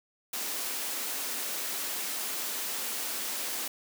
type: high-pass noise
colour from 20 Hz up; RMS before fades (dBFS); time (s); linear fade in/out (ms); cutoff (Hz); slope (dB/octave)
white; -34; 0.33-3.68; 5; 200; 48
effects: none